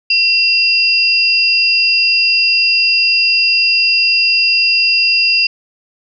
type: tone pair together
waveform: sine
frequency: 2722 / 4850 Hz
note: F7 / D#8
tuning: -45 / -45 cents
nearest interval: minor seventh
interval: 1000 cents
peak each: -12 dBFS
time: 0.1-5.47 s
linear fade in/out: 5 ms
effects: none